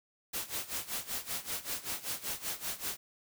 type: noise with tremolo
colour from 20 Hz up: white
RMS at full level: -35 dBFS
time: 0.33-2.97 s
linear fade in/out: 10 ms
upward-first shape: sine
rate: 5.2 Hz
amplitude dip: 85%
effects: none